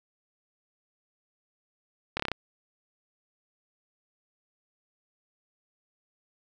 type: slowing click train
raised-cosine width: 0.3 ms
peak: -12 dBFS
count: 6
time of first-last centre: 2.17-2.317 s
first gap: 26 ms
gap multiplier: 1.06
effects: none